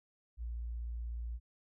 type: tone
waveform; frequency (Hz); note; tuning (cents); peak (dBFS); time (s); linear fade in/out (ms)
sine; 58.2; A#1; -2; -37; 0.37-1.4; 50
effects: none